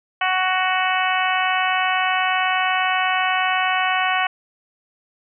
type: harmonic tone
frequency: 371.8 Hz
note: F#4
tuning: 8 cents sharp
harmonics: 2 / 3 / 4 / 5 / 6 / 7 / 8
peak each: -22 / -24 / -25 / -26 / -27 / -27 / -28 dBFS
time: 0.21-4.27 s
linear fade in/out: 5 ms
effects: none